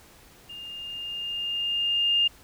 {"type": "tone with level ramp", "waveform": "sine", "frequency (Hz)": 2816, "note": "F7", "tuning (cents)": 14, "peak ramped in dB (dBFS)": [-38, -18], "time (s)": [0.49, 2.28], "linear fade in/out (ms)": 10, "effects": ["pink hiss -53 dBFS RMS until 2.43 s"]}